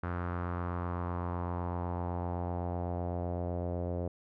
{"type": "tone with low-pass filter sweep", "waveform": "sawtooth", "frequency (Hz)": 87.9, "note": "F2", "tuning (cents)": 12, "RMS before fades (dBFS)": -35, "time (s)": [0.03, 4.08], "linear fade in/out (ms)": 5, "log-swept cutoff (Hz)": [1400, 560], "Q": 3, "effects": []}